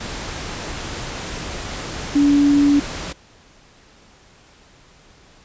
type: tone in noise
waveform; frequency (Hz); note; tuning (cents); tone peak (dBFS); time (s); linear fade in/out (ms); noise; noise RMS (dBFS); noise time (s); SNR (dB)
sine; 286.4; D4; -43; -11; 2.15-2.8; 10; pink; -29; 0-3.13; +15
effects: pink hiss -50 dBFS RMS until 5.44 s + resampled to 16000 Hz